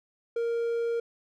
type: tone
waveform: triangle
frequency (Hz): 466.2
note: A#4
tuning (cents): 0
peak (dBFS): -24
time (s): 0.36-1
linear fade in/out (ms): 5
effects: none